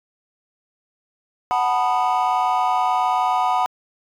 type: chord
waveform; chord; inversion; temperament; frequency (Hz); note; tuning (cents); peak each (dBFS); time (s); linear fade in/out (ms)
triangle; B dominant seventh; second; just; 740.8 / 889 / 987.8 / 1234.7; F#5 / A5 / B5 / D#6; +2 / +18 / 0 / -14; -18 / -23 / -19 / -23; 1.51-3.66; 0
effects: tanh soft clip ceiling -7 dBFS